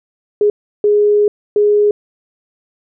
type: tone bursts at uneven times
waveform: sine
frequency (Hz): 415.3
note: G#4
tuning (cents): 0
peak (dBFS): -8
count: 3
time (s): 0.41-0.5 / 0.84-1.28 / 1.56-1.91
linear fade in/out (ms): 2
effects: none